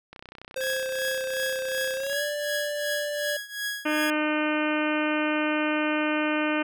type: click train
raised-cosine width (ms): 0.3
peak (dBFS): -26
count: 64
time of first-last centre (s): 0.13-2.13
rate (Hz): 31.5
type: tone with pitch glide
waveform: square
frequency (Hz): 523.3 to 587.4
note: C5 to D5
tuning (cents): 0 to 0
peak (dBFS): -29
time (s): 0.56-3.37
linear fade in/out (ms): 5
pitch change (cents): +200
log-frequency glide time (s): 1.94-2.23
type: tone with tremolo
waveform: sawtooth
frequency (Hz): 1661.2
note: G#6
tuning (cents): 0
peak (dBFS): -23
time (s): 0.61-4.1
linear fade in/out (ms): 0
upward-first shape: triangle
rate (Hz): 2.7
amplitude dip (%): 90
type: harmonic tone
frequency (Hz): 304.1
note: D#4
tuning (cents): -40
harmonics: 1 / 2 / 3 / 4 / 5 / 6 / 7 / 8 / 9 / 10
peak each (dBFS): -26 / -30 / -35 / -34 / -32 / -37 / -38 / -34 / -37 / -40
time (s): 3.85-6.63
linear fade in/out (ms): 10
effects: none